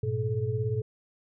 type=tone cluster; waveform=sine; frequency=103.6 / 120.8 / 430.9 Hz; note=G#2 / B2 / A4; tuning=-4 / -38 / -36 cents; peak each=-31 / -29 / -32 dBFS; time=0.03-0.82 s; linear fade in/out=5 ms; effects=none